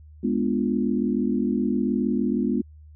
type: chord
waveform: sine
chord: G# diminished seventh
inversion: none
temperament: equal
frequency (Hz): 207.7 / 246.9 / 293.7 / 349.2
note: G#3 / B3 / D4 / F4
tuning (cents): 0 / 0 / 0 / 0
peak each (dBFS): -25 / -24 / -29 / -29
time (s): 0.23-2.62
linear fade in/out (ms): 10
effects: added 76 Hz sine -44 dBFS peak until 2.95 s